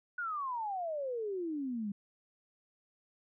sine exponential sweep, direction down, 1480 to 196 Hz, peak -34 dBFS, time 0.18-1.92 s, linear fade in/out 5 ms, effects none

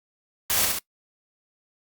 white noise with echo, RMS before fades -23 dBFS, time 0.5-0.65 s, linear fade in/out 0 ms, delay 68 ms, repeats 2, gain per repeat -3 dB, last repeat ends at 0.786 s, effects noise-tail reverb RT60 0.1 s tail -22 dB re dry + Opus 48 kbps

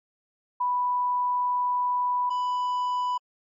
sine / triangle tone pair in turn, 987.8 / 992 Hz, B5 / B5, 0 / +7 cents, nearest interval unison, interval 7 cents, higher second, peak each -22 dBFS, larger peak neither, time 0.6-2.3 / 2.3-3.18 s, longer first, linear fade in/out 10 ms, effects MP3 32 kbps

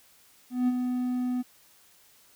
triangle tone with ADSR envelope, 249.5 Hz, B3, 18 cents sharp, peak -18 dBFS, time 0.5-1.43 s, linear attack 180 ms, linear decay 33 ms, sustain -6 dB, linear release 24 ms, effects white hiss -59 dBFS RMS until 2.35 s

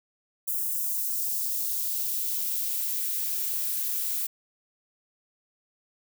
violet noise with high-pass filter sweep, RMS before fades -29 dBFS, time 0.47-4.27 s, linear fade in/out 10 ms, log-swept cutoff 8700 to 820 Hz, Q 0.99, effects none

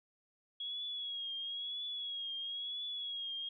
sine tone with vibrato, 3322 Hz, G#7, in tune, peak -38 dBFS, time 0.6-3.49 s, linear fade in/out 5 ms, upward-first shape triangle, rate 1 Hz, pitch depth 65 cents each way, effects none

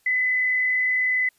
sine tone with frequency modulation, 2013 Hz, B6, 33 cents sharp, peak -19 dBFS, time 0.06-1.29 s, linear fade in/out 5 ms, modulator 38.7 Hz, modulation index 0.56, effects white hiss -64 dBFS RMS until 1.38 s + resampled to 32000 Hz

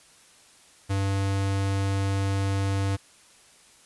square tone, 98 Hz, G2, in tune, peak -24 dBFS, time 0.89-2.97 s, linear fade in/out 20 ms, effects white hiss -55 dBFS RMS until 3.85 s + resampled to 24000 Hz

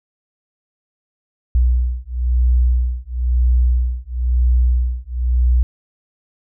sine beating tone pair, 60.9 / 61.9 Hz, B1 / B1, -24 / +5 cents, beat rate 1 Hz, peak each -16 dBFS, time 1.55-5.63 s, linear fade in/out 0 ms, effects none

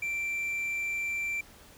triangle tone, 2349 Hz, D7, in tune, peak -28 dBFS, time 0.02-1.41 s, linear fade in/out 5 ms, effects added 77 Hz sine -63 dBFS peak until 1.77 s + pink hiss -54 dBFS RMS until 1.77 s

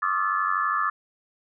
sine tone cluster, 1088 / 1179 / 1272 / 1369 / 1732 Hz, C#6 / D6 / D#6 / F6 / A6, -33 / +6 / +38 / -35 / -28 cents, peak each -31 / -26 / -27 / -32 / -29 dBFS, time 0.02-0.9 s, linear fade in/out 5 ms, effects none

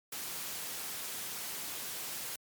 white noise, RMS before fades -40 dBFS, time 0.12-2.36 s, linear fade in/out 5 ms, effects high-pass 100 Hz 12 dB/octave + MP3 96 kbps

